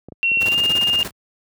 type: clicks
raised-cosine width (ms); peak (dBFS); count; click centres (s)
2; -22; 12; 0.086 / 0.122 / 0.317 / 0.372 / 0.431 / 0.485 / 0.547 / 0.618 / 0.705 / 0.752 / 0.786 / 0.826
type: tone with pitch glide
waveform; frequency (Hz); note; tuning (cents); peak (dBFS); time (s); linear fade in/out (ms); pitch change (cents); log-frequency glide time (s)
sine; 2730 to 2821; F7 to F7; -40 to +17; -15; 0.23-1.03; 0; +57; 0.43-0.58
type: noise with tremolo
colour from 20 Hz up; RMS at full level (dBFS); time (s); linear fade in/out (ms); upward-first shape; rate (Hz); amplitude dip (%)
pink; -28; 0.4-1.11; 20; square; 17; 70
effects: high-pass 80 Hz 12 dB/octave